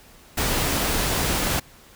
pink noise, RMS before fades -23 dBFS, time 0.37-1.6 s, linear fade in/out 10 ms, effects pink hiss -50 dBFS RMS until 1.95 s

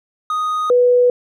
triangle / sine tone pair in turn, 1244 / 492 Hz, D#6 / B4, -1 / -7 cents, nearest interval octave + major third, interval 1606 cents, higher first, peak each -15 / -9 dBFS, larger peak second, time 0.3-0.7 / 0.7-1.1 s, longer neither, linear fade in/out 2 ms, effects none

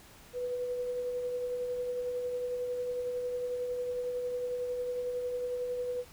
sine tone with tremolo, 493.9 Hz, B4, in tune, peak -30 dBFS, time 0.33-6.05 s, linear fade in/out 50 ms, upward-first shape triangle, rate 11 Hz, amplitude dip 35%, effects pink hiss -55 dBFS RMS until 6.12 s

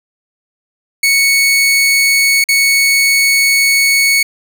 sawtooth tone with dropouts, 2217 Hz, C#7, in tune, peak -5 dBFS, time 1.03-4.23 s, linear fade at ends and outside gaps 5 ms, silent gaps 2.441-2.487 s, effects none

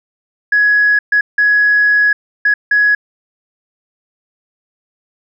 sine tone bursts at uneven times, 1676 Hz, G#6, 15 cents sharp, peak -7 dBFS, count 5, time 0.52-0.99 / 1.12-1.21 / 1.38-2.13 / 2.45-2.54 / 2.71-2.95 s, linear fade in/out 5 ms, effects tanh soft clip ceiling -3 dBFS

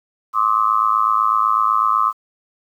sine tone cluster, 1060 / 1168 / 1276 Hz, C6 / D6 / D#6, +22 / -10 / +43 cents, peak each -18 dBFS, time 0.33-2.13 s, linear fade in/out 50 ms, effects 8-bit

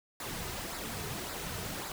pink noise with flanger, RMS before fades -39 dBFS, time 0.2-1.92 s, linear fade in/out 2 ms, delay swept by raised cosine 0.32 to 3.72 ms, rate 1.8 Hz, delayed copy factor -0.55, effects none

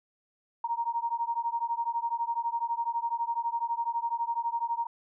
sine beating tone pair, 928 / 940 Hz, A#5 / A#5, -8 / +14 cents, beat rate 12 Hz, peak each -31 dBFS, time 0.64-4.87 s, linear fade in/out 5 ms, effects none

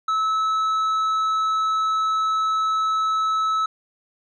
triangle tone with tanh clipping, 1300 Hz, E6, 24 cents flat, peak -20 dBFS, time 0.08-3.66 s, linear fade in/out 5 ms, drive 10 dB, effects none

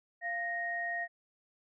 sine tone pair together, 692.1 / 1866 Hz, F5 / A#6, -16 / +1 cents, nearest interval octave + perfect fourth, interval 1717 cents, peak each -38 / -34 dBFS, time 0.21-1.08 s, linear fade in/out 50 ms, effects none

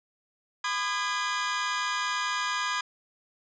sawtooth tone cluster, 1005 / 1218 / 1647 Hz, B5 / D#6 / G#6, +30 / -37 / -15 cents, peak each -28 dBFS, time 0.64-2.81 s, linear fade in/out 5 ms, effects resampled to 16000 Hz

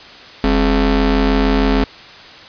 30% pulse ring-modulated tone, 155.56 Hz, D#3, in tune, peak -6 dBFS, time 0.44-1.84 s, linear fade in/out 0 ms, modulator 111 Hz, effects white hiss -37 dBFS RMS until 2.48 s + resampled to 11025 Hz

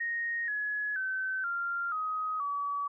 sine tone with pitch steps, 1864.7 / 1690.3 / 1532.2 / 1388.9 / 1259 / 1141.2 Hz, A#6 / G#6 / G6 / F6 / D#6 / C#6, 0 / +30 / -40 / -10 / +20 / +50 cents, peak -30 dBFS, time 0-2.88 s, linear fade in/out 10 ms, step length 480 ms, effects none

